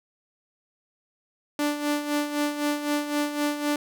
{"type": "tone with tremolo", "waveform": "sawtooth", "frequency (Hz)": 293.7, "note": "D4", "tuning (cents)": 0, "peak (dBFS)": -18, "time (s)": [1.59, 3.76], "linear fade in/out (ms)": 2, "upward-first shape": "sine", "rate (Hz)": 3.9, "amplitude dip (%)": 65, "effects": []}